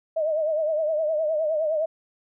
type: tone with vibrato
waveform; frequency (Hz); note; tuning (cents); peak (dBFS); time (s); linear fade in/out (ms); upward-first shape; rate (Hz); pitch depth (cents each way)
sine; 624; D#5; +5; -21; 0.16-1.86; 10; triangle; 9.7; 96
effects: none